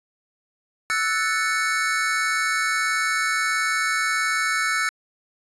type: chord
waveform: square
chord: F# minor seventh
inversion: third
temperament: equal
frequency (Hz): 1318.5 / 1480 / 1760 / 2217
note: E6 / F#6 / A6 / C#7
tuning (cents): 0 / 0 / 0 / 0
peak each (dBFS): -27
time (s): 0.9-4.89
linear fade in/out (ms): 0
effects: resampled to 24000 Hz

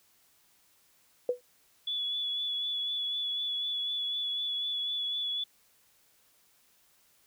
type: tone with exponential decay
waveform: sine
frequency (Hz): 493.9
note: B4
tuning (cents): 0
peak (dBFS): -21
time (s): 1.29-1.41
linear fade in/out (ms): 2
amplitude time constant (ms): 24
type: tone with vibrato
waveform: sine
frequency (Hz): 3419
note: G#7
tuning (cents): +50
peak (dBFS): -30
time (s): 1.87-5.44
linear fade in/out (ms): 5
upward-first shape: sine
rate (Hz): 4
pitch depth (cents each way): 21
effects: white hiss -66 dBFS RMS until 7.26 s

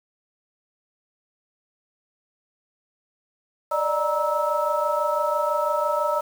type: tone cluster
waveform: sine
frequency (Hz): 583 / 609 / 941 / 1306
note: D5 / D#5 / A#5 / E6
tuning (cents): -13 / -37 / +16 / -17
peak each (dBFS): -26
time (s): 3.71-6.21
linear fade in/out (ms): 10
effects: 7-bit

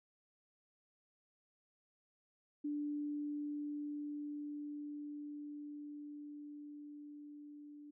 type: tone with level ramp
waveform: sine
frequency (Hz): 293.7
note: D4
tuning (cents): 0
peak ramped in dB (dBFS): -36 to -51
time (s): 2.64-7.91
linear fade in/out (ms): 10
effects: none

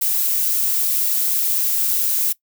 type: noise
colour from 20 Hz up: violet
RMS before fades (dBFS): -19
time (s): 0.01-2.33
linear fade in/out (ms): 10
effects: noise-tail reverb RT60 0.1 s tail -20 dB re dry

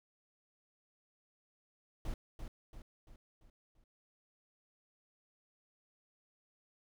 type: noise with echo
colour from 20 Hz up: brown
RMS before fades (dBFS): -38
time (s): 2.05-2.14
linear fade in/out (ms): 2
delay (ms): 340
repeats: 5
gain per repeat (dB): -6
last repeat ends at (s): 3.84
effects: none

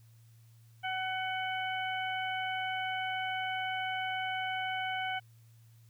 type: harmonic tone with a mistuned harmonic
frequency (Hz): 751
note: F#5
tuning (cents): +26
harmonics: 1 / 2 / 3 / 4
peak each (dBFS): -35 / -38 / -40 / -41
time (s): 0.83-5.2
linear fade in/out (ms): 20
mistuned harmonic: 3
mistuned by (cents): -15
effects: added 114 Hz sine -56 dBFS peak until 5.89 s + white hiss -70 dBFS RMS until 5.89 s

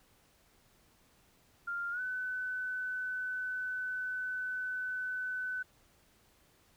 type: tone with pitch glide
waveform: sine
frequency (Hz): 1396.9 to 1505.8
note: F6 to F#6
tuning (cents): 0 to +30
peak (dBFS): -34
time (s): 1.67-5.63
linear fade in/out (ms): 10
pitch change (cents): +130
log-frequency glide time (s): 1.91-2.01
effects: pink hiss -67 dBFS RMS until 6.76 s

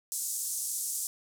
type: band-pass noise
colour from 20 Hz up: white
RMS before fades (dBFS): -34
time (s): 0.12-1.07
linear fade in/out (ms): 0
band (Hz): 6500 to 11000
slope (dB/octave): 24
effects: none

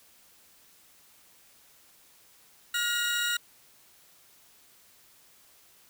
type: tone cluster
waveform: 30% pulse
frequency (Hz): 1427 / 1899 / 3833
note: F6 / A#6 / A#7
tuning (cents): +37 / +32 / +47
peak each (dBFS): -26 / -32 / -30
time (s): 2.74-3.37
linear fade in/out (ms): 5
effects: white hiss -59 dBFS RMS until 5.89 s

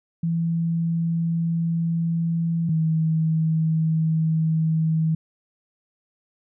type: tone pair in turn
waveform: sine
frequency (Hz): 166.5 / 159.93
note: E3 / D#3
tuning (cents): +18 / +48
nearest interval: minor second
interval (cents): 70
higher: first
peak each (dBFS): -20 / -18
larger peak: second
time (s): 0.23-2.69 / 2.69-5.15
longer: neither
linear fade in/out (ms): 5
effects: none

